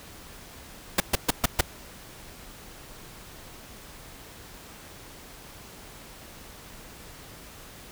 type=noise bursts; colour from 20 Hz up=pink; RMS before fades=-20 dBFS; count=5; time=0.98-1.61 s; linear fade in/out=5 ms; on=22 ms; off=130 ms; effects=pink hiss -46 dBFS RMS until 7.91 s